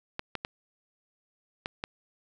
clicks, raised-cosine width 0.3 ms, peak -16 dBFS, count 5, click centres 0.194 / 0.353 / 0.449 / 1.659 / 1.839 s, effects none

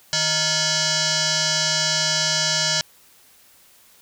sine tone with frequency modulation, 622.3 Hz, D#5, in tune, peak -18 dBFS, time 0.13-2.81 s, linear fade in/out 0 ms, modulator 779 Hz, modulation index 7.8, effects white hiss -53 dBFS RMS until 4.01 s

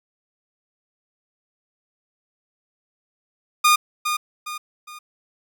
sawtooth tone with echo, 1220 Hz, D#6, 34 cents flat, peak -9 dBFS, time 3.64-3.76 s, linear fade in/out 10 ms, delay 410 ms, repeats 3, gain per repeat -8 dB, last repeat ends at 4.99 s, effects none

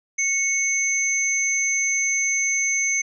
sine tone pair together, 2203 / 6235 Hz, C#7 / G8, -11 / -10 cents, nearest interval octave + tritone, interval 1801 cents, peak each -22 dBFS, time 0.18-3.02 s, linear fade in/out 10 ms, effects none

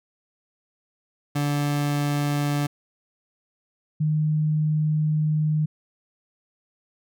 30% pulse / sine tone pair in turn, 145.1 / 153.57 Hz, D3 / D#3, -21 / -22 cents, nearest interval minor second, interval 99 cents, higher second, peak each -19 dBFS, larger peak neither, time 1.35-2.67 / 4-5.66 s, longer second, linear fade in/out 10 ms, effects none

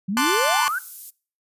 sine exponential sweep, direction up, 180.3 to 1601 Hz, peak -22 dBFS, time 0.08-0.79 s, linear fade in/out 10 ms
sawtooth chord, D dominant seventh, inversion second, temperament equal, 880 / 1046.5 / 1174.7 / 1480 Hz, A5 / C6 / D6 / F#6, 0 / 0 / 0 / 0 cents, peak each -21 dBFS, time 0.17-0.68 s, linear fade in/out 0 ms
white high-pass noise, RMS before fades -36 dBFS, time 0.67-1.11 s, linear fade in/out 20 ms, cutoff 11000 Hz, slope 12 dB/octave
effects noise-tail reverb RT60 0.4 s tail -23 dB re dry + resampled to 32000 Hz

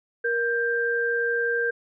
sine tone pair together, 470.6 / 1582.9 Hz, A#4 / G6, +16 / +16 cents, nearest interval octave + major sixth, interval 2100 cents, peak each -25 / -24 dBFS, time 0.24-1.71 s, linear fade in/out 10 ms, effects none

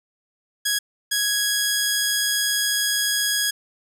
10% pulse tone bursts at uneven times, 1661.2 Hz, G#6, in tune, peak -11 dBFS, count 2, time 0.65-0.79 / 1.11-3.51 s, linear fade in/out 10 ms, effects none

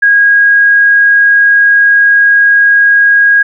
sine tone, 1640 Hz, G#6, 22 cents flat, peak -3 dBFS, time 0.02-3.43 s, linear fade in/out 10 ms, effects none

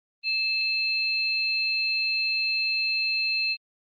sine tone pair together, 2627 / 4170 Hz, E7 / C8, -7 / -7 cents, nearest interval minor sixth, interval 800 cents, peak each -25 / -27 dBFS, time 0.23-3.57 s, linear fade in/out 50 ms, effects Opus 32 kbps

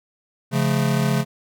square chord, Db augmented, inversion none, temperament just, 138.59 / 173.24 / 216.5 Hz, Db3 / F3 / A3, 0 / -14 / -28 cents, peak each -21 / -25 / -24 dBFS, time 0.51-1.25 s, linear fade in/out 50 ms, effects none

